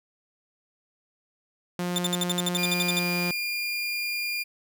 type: tone with pitch glide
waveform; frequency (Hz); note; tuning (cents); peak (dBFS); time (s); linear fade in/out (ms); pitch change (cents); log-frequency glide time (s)
sawtooth; 177.3 to 176.08; F3 to F3; +26 to +14; -23; 1.79-3.31; 2; -12; 2.78-3.11
type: tone bursts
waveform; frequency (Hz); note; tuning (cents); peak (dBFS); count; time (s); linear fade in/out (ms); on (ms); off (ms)
sawtooth; 3575; A7; +27; -21; 13; 1.96-2.991; 0; 23; 61
type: tone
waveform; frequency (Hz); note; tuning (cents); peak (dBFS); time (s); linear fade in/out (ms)
30% pulse; 2410; D7; +44; -25; 2.57-4.44; 20
effects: none